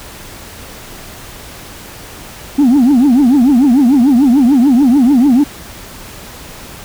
sine tone with vibrato, 261.6 Hz, C4, in tune, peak -3 dBFS, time 2.58-5.44 s, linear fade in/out 10 ms, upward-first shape triangle, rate 6.8 Hz, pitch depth 260 cents each way, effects tanh soft clip ceiling -4 dBFS + pink hiss -32 dBFS RMS until 6.84 s

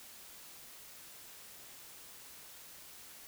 silence, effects white hiss -53 dBFS RMS until 3.27 s

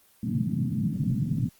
pink band-pass noise, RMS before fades -27 dBFS, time 0.23-1.49 s, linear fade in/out 5 ms, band 110 to 250 Hz, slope 48 dB/octave, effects white hiss -60 dBFS RMS until 1.59 s + Opus 24 kbps

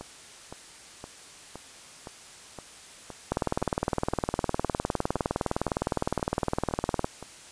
two click trains, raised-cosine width 1 ms, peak -24 / -11 dBFS, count 15 / 74, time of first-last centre 0.01-7.226 / 3.32-7.044 s, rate 1.94 / 19.6 Hz, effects white hiss -48 dBFS RMS until 7.51 s + resampled to 22050 Hz

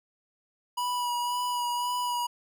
square tone with vibrato, 975 Hz, B5, 23 cents flat, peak -28 dBFS, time 0.77-2.27 s, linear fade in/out 10 ms, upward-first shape sine, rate 1.9 Hz, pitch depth 19 cents each way, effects none

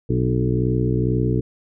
harmonic tone with a mistuned harmonic, 62.2 Hz, B1, 13 cents sharp, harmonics 1 / 2 / 3 / 4 / 5 / 6 / 7, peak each -27 / -20 / -26 / -29 / -26 / -27 / -27 dBFS, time 0.09-1.41 s, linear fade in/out 10 ms, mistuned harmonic 4, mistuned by +49 cents, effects none

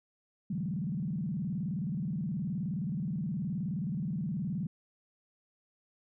sine tone with vibrato, 172.6 Hz, F3, 20 cents flat, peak -31 dBFS, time 0.5-4.67 s, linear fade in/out 5 ms, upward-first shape square, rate 19 Hz, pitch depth 270 cents each way, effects none

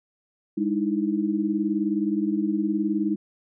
sine tone cluster, 204.5 / 304.6 / 323.8 Hz, G#3 / D#4 / E4, -26 / -37 / -31 cents, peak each -26 dBFS, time 0.57-3.16 s, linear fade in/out 10 ms, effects none

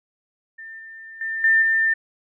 sine tone with level steps, 1796 Hz, A6, 35 cents sharp, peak -35 / -37 / -24 / -13 / -16 dBFS, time 0.58-1.94 s, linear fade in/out 10 ms, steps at 0.79 / 1.21 / 1.44 / 1.62 s, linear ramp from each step 2 ms, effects none

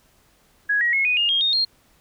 sine tone with pitch steps, 1666 / 1902.7 / 2173 / 2482 / 2834 / 3237 / 3697 / 4222 Hz, G#6 / A#6 / C#7 / D#7 / F7 / G#7 / A#7 / C8, +5 / +35 / -35 / -5 / +25 / -45 / -15 / +15 cents, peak -17 dBFS, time 0.69-1.65 s, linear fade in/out 10 ms, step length 120 ms, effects pink hiss -59 dBFS RMS until 2 s

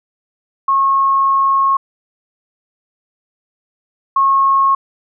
sine tone pair in turn, 1089 / 1089 Hz, C#6 / C#6, -31 / -31 cents, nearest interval unison, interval 0 cents, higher neither, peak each -10 / -9 dBFS, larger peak second, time 0.68-1.77 / 4.16-4.75 s, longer first, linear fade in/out 5 ms, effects none

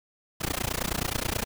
pink noise with amplitude modulation, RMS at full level -26 dBFS, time 0.4-1.45 s, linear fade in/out 20 ms, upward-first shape sine, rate 29.4 Hz, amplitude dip 100%, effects none

